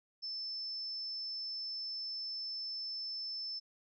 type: tone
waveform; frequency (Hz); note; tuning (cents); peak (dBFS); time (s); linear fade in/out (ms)
sine; 5280; E8; +2; -38; 0.22-3.6; 20
effects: none